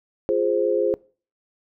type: chord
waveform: sine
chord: F minor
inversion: none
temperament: equal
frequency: 349.2 / 415.3 / 523.3 Hz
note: F4 / Ab4 / C5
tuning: 0 / 0 / 0 cents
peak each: -24 / -22 / -22 dBFS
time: 0.29-0.94 s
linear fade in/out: 0 ms
effects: noise-tail reverb RT60 0.4 s tail -23 dB re dry